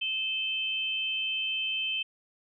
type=tone pair together; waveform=sine; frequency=2605 / 3098 Hz; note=E7 / G7; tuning=-21 / -21 cents; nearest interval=minor third; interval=300 cents; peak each=-32 / -30 dBFS; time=0.01-2.03 s; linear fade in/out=10 ms; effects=none